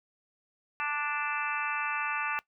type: harmonic tone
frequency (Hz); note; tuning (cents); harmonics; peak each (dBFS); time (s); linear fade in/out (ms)
293.7; D4; 0; 3 / 4 / 5 / 6 / 7 / 8 / 9; -37 / -35 / -36 / -39 / -41 / -41 / -36; 0.8-2.39; 0
effects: noise-tail reverb RT60 0.1 s tail -20 dB re dry